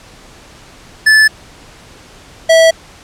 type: tone pair in turn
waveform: square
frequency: 1742 / 652.5 Hz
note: A6 / E5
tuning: -18 / -18 cents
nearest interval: octave + perfect fourth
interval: 1700 cents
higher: first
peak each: -5 dBFS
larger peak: neither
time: 1.06-1.28 / 2.49-2.71 s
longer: neither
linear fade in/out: 10 ms
effects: pink hiss -39 dBFS RMS until 3.03 s + low-pass 8000 Hz 12 dB/octave